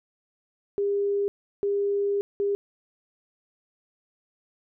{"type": "tone bursts at uneven times", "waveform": "sine", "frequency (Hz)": 402.9, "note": "G4", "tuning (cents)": 48, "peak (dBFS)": -22, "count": 3, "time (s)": [[0.78, 1.28], [1.63, 2.21], [2.4, 2.55]], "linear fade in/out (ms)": 0, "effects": []}